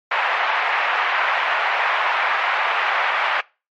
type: band-pass noise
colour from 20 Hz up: pink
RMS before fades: -20 dBFS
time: 0.11-3.41 s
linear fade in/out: 5 ms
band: 760 to 2500 Hz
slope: 24 dB/octave
effects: noise-tail reverb RT60 0.3 s tail -23 dB re dry + MP3 48 kbps